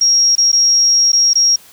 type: tone with dropouts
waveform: sine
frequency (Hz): 5600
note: F8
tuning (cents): +4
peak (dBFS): -8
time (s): 0.01-1.56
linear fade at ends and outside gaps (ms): 5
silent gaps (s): 0.354-0.38 / 0.518-0.528 / 1.12-1.13 / 1.334-1.354
effects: white hiss -43 dBFS RMS until 1.72 s